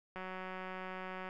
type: click train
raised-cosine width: 0.5 ms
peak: -29 dBFS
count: 211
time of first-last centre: 0.16-1.289 s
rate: 186 Hz
effects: none